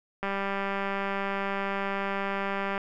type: click train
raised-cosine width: 0.5 ms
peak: -16 dBFS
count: 503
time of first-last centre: 0.23-2.778 s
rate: 197 Hz
effects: none